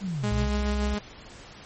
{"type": "linear two-way sweep", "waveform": "sine", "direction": "down then up", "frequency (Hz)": [208.2, 108.5, 137.3], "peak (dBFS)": -27, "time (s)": [0, 0.49], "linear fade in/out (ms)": 50, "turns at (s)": 0.29}
{"type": "tone with tremolo", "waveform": "sawtooth", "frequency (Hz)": 207.7, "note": "G#3", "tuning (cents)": 0, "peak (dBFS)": -22, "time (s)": [0.23, 0.99], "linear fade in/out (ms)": 10, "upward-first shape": "sine", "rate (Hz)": 7, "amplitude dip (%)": 35}
{"type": "tone with vibrato", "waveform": "sine", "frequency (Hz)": 63.7, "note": "C2", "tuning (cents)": -46, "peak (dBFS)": -25, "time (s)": [0.31, 0.95], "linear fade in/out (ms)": 10, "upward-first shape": "sine", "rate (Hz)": 12, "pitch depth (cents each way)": 23}
{"effects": ["pink hiss -46 dBFS RMS until 1.65 s", "MP3 32 kbps"]}